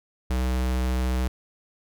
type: tone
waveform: square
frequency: 63.3 Hz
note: B1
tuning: 43 cents sharp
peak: -23 dBFS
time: 0.3-1.28 s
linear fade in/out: 5 ms
effects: none